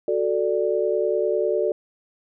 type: chord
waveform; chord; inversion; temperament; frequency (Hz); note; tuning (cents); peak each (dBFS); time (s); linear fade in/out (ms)
sine; D major; first; equal; 370 / 440 / 587.3; F#4 / A4 / D5; 0 / 0 / 0; -24 / -23 / -24; 0.08-1.72; 2
effects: none